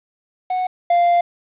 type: tone pair in turn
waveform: triangle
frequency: 737 / 695.6 Hz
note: F#5 / F5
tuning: -7 / -7 cents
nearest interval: minor second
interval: 100 cents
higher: first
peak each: -16 / -10 dBFS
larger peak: second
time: 0.5-0.67 / 0.9-1.21 s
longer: second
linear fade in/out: 5 ms
effects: resampled to 8000 Hz + 8-bit